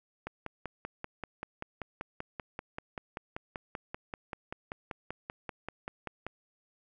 click train, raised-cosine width 0.5 ms, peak -22 dBFS, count 32, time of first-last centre 0.27-6.266 s, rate 5.17 Hz, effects none

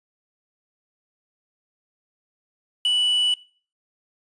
triangle tone with quantisation, 2960 Hz, F#7, in tune, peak -16 dBFS, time 2.85-3.34 s, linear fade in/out 2 ms, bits 7, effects noise-tail reverb RT60 0.4 s tail -20 dB re dry + resampled to 22050 Hz

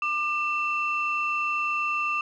sine tone pair together, 1195 / 2683 Hz, D6 / E7, +30 / +30 cents, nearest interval octave + major second, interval 1400 cents, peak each -26 dBFS, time 0.02-2.21 s, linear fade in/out 2 ms, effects tanh soft clip ceiling -17 dBFS

